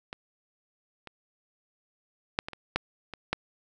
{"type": "clicks", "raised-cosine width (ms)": 0.3, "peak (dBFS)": [-21, -26, -8, -19, -25, -9, -22, -10], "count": 8, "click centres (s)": [0.129, 1.073, 2.389, 2.485, 2.533, 2.76, 3.137, 3.33], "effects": []}